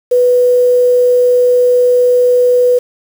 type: tone with quantisation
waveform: sine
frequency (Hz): 493.9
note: B4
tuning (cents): 0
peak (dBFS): -6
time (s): 0.11-2.79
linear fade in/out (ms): 10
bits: 5
effects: none